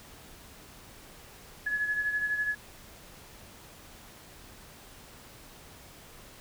sine beating tone pair, 1696 / 1708 Hz, G#6 / G#6, +36 / +48 cents, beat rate 12 Hz, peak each -28 / -36 dBFS, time 1.66-2.55 s, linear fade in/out 10 ms, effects pink hiss -51 dBFS RMS until 6.4 s

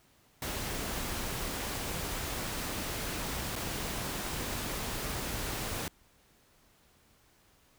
pink noise with dropouts, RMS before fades -36 dBFS, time 0.42-5.88 s, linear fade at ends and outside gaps 2 ms, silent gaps 3.556-3.561 s, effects pink hiss -65 dBFS RMS until 7.78 s

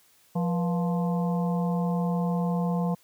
harmonic tone with a mistuned harmonic, 174.8 Hz, F3, 2 cents sharp, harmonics 1 / 3 / 4 / 5 / 6, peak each -24 / -34 / -36 / -38 / -40 dBFS, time 0.35-2.95 s, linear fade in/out 10 ms, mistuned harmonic 3, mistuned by -120 cents, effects white hiss -61 dBFS RMS until 3.03 s + high-pass 60 Hz 12 dB/octave

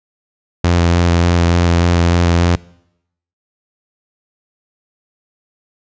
sawtooth tone with vibrato, 86.1 Hz, F2, 24 cents flat, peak -6 dBFS, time 0.64-2.56 s, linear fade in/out 5 ms, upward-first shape square, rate 3.4 Hz, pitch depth 14 cents each way, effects noise-tail reverb RT60 0.8 s tail -23 dB re dry + resampled to 16000 Hz

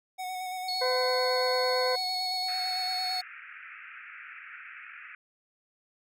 square tone with vibrato, 740 Hz, F#5, in tune, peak -34 dBFS, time 0.18-3.22 s, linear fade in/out 20 ms, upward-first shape square, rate 8.9 Hz, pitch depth 17 cents each way
sine tone, 4373 Hz, C#8, 24 cents flat, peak -30 dBFS, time 0.68-3.21 s, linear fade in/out 5 ms
harmonic tone, 508 Hz, B4, 49 cents sharp, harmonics 1 / 2 / 3 / 4, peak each -27 / -33 / -37 / -39 dBFS, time 0.81-1.96 s, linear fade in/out 10 ms
pink band-pass noise, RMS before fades -46 dBFS, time 2.48-5.15 s, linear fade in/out 2 ms, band 1300 to 2600 Hz, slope 96 dB/octave
effects none

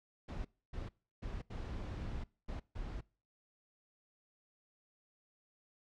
brown noise bursts at uneven times, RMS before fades -42 dBFS, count 6, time 0.28-0.45 / 0.73-0.89 / 1.22-1.42 / 1.5-2.24 / 2.48-2.6 / 2.75-3.01 s, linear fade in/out 10 ms, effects noise-tail reverb RT60 0.4 s tail -24 dB re dry + low-pass 5000 Hz 12 dB/octave

